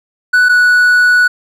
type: tone pair in turn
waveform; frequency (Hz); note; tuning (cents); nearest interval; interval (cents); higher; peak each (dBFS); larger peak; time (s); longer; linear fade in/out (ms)
triangle; 1485 / 1473.9; F#6 / F#6; +6 / -7; unison; 13; first; -4; neither; 0.33-0.49 / 0.49-1.28; second; 10
effects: none